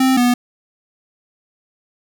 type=tone pair in turn; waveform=square; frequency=261.6 / 244.8 Hz; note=C4 / B3; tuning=0 / -15 cents; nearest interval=minor second; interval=115 cents; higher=first; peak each=-12 dBFS; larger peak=neither; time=0-0.17 / 0.17-0.34 s; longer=neither; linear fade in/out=5 ms; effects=none